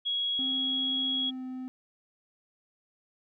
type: tone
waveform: sine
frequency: 3322 Hz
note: G#7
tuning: in tune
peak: -27 dBFS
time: 0.05-1.31 s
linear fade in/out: 20 ms
type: tone with pitch glide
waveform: triangle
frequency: 262.3 to 256.8 Hz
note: C4 to C4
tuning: +4 to -32 cents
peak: -33 dBFS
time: 0.39-1.68 s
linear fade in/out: 0 ms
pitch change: -36 cents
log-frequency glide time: 1.14-1.43 s
effects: none